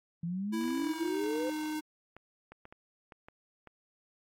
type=exponential sweep; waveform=sine; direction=up; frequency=164.81 to 523.3 Hz; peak=-32 dBFS; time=0.23-1.5 s; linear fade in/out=5 ms
type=tone with pitch glide; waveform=square; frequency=329.6 to 307.5 Hz; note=E4 to D#4; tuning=0 to -20 cents; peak=-34 dBFS; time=0.52-1.81 s; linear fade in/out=20 ms; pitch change=-120 cents; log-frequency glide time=0.8-1.26 s
type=clicks; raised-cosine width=0.5 ms; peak=-34 dBFS; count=7; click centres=2.166 / 2.52 / 2.654 / 2.725 / 3.122 / 3.285 / 3.673 s
effects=AAC 64 kbps